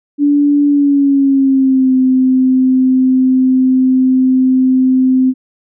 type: tone with pitch glide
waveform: sine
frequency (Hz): 288.7 to 258.7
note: D4 to C4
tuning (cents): -30 to -19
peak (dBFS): -7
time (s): 0.18-5.34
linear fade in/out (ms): 50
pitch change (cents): -189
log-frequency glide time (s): 0.67-1.94
effects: none